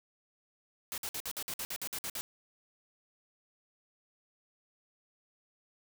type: noise bursts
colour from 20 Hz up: white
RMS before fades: -38 dBFS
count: 12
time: 0.92-2.21 s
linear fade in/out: 0 ms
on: 58 ms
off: 54 ms
effects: none